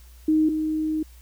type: tone pair in turn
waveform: sine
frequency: 311.6 / 311.6 Hz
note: D#4 / D#4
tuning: +3 / +3 cents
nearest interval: unison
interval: 0 cents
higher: neither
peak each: -16 / -22 dBFS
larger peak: first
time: 0.28-0.49 / 0.49-1.03 s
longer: second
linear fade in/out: 5 ms
effects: added 60 Hz sine -45 dBFS peak until 1.21 s + white hiss -56 dBFS RMS until 1.21 s